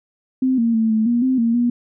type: tone with pitch steps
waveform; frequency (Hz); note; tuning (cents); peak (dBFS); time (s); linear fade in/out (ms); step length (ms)
sine; 259.6 / 230.9 / 223.2 / 219 / 238.1 / 259.6 / 231 / 240.7; C4 / A#3 / A3 / A3 / A#3 / C4 / A#3 / B3; -13 / -16 / +25 / -8 / +37 / -13 / -16 / -44; -14; 0.42-1.7; 5; 160
effects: none